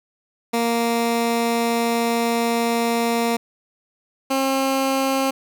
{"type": "tone pair in turn", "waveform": "15% pulse", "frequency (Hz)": [233.1, 268.3], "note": ["A#3", "C4"], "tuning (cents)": [0, 44], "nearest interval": "major second", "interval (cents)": 244, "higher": "second", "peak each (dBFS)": -12, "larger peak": "neither", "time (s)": [[0.53, 3.37], [4.3, 5.31]], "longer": "first", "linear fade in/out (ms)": 10, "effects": []}